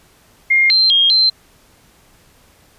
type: tone with pitch steps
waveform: sine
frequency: 2124 / 4137 / 3238 / 4114 Hz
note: C7 / C8 / G#7 / C8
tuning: +25 / -20 / -45 / -30 cents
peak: -9 dBFS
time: 0.5-1.3 s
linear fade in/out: 10 ms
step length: 200 ms
effects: pink hiss -51 dBFS RMS until 2.78 s + resampled to 32000 Hz